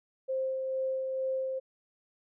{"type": "tone with tremolo", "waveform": "sine", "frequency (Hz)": 526, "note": "C5", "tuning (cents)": 9, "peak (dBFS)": -28, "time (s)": [0.28, 1.6], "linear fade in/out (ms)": 20, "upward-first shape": "sine", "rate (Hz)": 2.2, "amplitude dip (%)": 30, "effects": []}